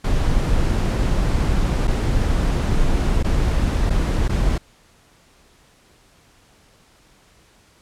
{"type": "noise with dropouts", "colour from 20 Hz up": "brown", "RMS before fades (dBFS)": -18, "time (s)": [0.04, 4.58], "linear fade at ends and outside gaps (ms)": 5, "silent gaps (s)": [[1.873, 1.877], [3.228, 3.243], [3.898, 3.903], [4.281, 4.293]], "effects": ["pink hiss -54 dBFS RMS until 7.81 s", "low-pass 10000 Hz 12 dB/octave"]}